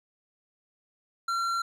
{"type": "tone with tanh clipping", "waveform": "sine", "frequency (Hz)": 1366, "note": "F6", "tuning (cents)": -39, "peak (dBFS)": -28, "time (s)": [1.28, 1.62], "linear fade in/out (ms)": 5, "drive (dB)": 12, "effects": []}